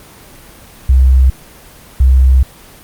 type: tone pair in turn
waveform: sine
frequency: 65 / 65 Hz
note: C2 / C2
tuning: -11 / -11 cents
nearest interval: unison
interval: 0 cents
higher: neither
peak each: -4 dBFS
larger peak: neither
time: 0.89-1.3 / 2-2.43 s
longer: second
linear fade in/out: 5 ms
effects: pink hiss -38 dBFS RMS until 2.83 s + Opus 24 kbps